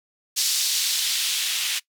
blue noise with band-pass filter sweep, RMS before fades -24 dBFS, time 0.36-1.8 s, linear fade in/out 20 ms, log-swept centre 4700 to 2800 Hz, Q 1.5, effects noise-tail reverb RT60 0.1 s tail -21 dB re dry

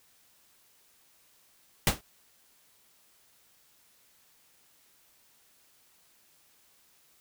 pink noise with exponential decay, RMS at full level -19 dBFS, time 1.87-2.01 s, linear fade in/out 1 ms, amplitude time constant 30 ms, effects white hiss -64 dBFS RMS until 7.2 s

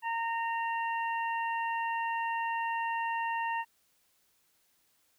harmonic tone, 920 Hz, A#5, 23 cents flat, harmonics 1 / 2 / 3, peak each -31 / -37 / -41 dBFS, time 0.02-3.65 s, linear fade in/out 50 ms, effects white hiss -71 dBFS RMS until 5.18 s

